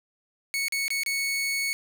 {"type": "tone with dropouts", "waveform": "sawtooth", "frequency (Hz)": 2214, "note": "C#7", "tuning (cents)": -3, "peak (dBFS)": -22, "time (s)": [0.54, 1.73], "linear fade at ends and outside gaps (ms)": 0, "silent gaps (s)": [[0.683, 0.723], [0.881, 0.904], [1.034, 1.062]], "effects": []}